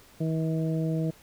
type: harmonic tone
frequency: 160.3 Hz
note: E3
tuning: 48 cents flat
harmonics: 1 / 2 / 3 / 4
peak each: -26 / -32 / -36 / -38 dBFS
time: 0.2-1.11 s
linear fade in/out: 10 ms
effects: pink hiss -55 dBFS RMS until 1.22 s